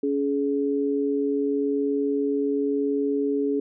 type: tone pair together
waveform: sine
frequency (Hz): 281.1 / 422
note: C#4 / G#4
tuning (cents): +24 / +28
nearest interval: perfect fifth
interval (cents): 704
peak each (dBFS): -24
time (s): 0.03-3.6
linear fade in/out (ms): 5
effects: none